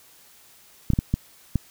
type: clicks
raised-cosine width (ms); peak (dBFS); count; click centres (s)
5; -8; 5; 0.903 / 0.935 / 0.989 / 1.14 / 1.557
effects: white hiss -53 dBFS RMS until 1.7 s